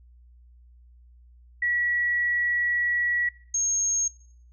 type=tone pair in turn; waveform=sine; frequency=1932 / 6498 Hz; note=B6 / G#8; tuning=-39 / -39 cents; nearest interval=octave + major sixth; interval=2100 cents; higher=second; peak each=-22 dBFS; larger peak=neither; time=1.62-3.29 / 3.54-4.08 s; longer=first; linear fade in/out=5 ms; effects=noise-tail reverb RT60 0.6 s tail -20 dB re dry + added 60 Hz sine -50 dBFS peak until 4.52 s